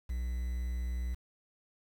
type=tone with quantisation; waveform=triangle; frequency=61 Hz; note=B1; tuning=21 cents flat; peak=-30 dBFS; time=0.09-1.15 s; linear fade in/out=10 ms; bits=9; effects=none